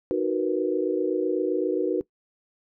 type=chord; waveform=sine; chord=B major seventh; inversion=first; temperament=equal; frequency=311.1 / 370 / 466.2 / 493.9 Hz; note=D#4 / F#4 / A#4 / B4; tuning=0 / 0 / 0 / 0 cents; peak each=-28 / -25 / -29 / -29 dBFS; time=0.11-2.01 s; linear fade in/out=0 ms; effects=noise-tail reverb RT60 0.1 s tail -20 dB re dry